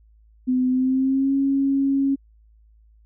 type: tone with pitch glide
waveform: sine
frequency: 254.4 to 274.2 Hz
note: C4 to C#4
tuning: -48 to -19 cents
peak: -17 dBFS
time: 0.47-2.16 s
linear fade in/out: 20 ms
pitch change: +129 cents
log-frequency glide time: 0.69-1.34 s
effects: added 54 Hz sine -51 dBFS peak until 3.05 s